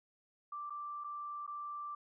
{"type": "tone with dropouts", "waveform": "sine", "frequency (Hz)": 1174.7, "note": "D6", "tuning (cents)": 0, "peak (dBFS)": -40, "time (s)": [0.52, 1.95], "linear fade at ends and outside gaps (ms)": 5, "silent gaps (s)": [[0.698, 0.704], [1.039, 1.043], [1.466, 1.476]], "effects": []}